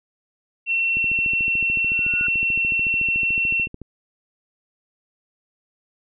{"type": "tone", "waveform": "sine", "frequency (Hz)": 2711, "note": "E7", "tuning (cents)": 48, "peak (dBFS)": -18, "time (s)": [0.66, 3.68], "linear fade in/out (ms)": 50}
{"type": "click train", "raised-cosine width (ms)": 3, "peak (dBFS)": -22, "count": 40, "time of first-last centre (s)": [0.97, 3.817], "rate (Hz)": 13.7}
{"type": "tone with exponential growth", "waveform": "sine", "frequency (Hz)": 1452, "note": "F#6", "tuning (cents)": -33, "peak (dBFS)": -26, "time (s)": [1.76, 2.27], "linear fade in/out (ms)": 2, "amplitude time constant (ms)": 110}
{"effects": []}